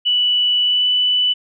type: tone with pitch glide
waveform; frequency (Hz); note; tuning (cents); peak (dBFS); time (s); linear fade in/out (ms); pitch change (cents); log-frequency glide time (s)
sine; 2960 to 2982; F#7 to F#7; 0 to +13; -13; 0.05-1.34; 20; +13; 0.62-0.87
effects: none